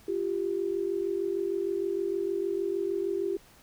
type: tone pair together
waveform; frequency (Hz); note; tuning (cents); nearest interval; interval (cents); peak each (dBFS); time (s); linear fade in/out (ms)
sine; 347.1 / 393.6; F4 / G4; -11 / +7; major second; 218; -31 / -29; 0.08-3.37; 5
effects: pink hiss -57 dBFS RMS until 3.62 s